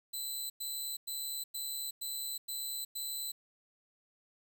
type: tone bursts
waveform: 10% pulse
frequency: 4015 Hz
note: B7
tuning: 28 cents sharp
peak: -30 dBFS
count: 7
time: 0.13-3.32 s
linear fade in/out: 10 ms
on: 370 ms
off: 100 ms
effects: 10-bit